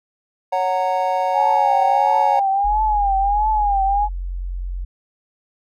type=chord; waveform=triangle; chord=F# major; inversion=second; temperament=just; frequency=555 / 740 / 925 Hz; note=C#5 / F#5 / A#5; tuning=+2 / 0 / -14 cents; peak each=-21 / -18 / -20 dBFS; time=0.52-2.4 s; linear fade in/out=10 ms
type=tone with vibrato; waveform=sine; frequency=820 Hz; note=G#5; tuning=22 cents flat; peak=-15 dBFS; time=1.33-4.09 s; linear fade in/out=50 ms; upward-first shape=triangle; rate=1.5 Hz; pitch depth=110 cents each way
type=tone; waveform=sine; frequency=44.77 Hz; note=F1; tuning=44 cents sharp; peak=-23 dBFS; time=2.64-4.85 s; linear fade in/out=10 ms
effects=none